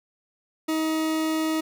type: tone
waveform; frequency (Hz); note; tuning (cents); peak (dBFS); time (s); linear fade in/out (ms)
40% pulse; 316.5; D#4; +30; -22; 0.68-1.61; 10
effects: none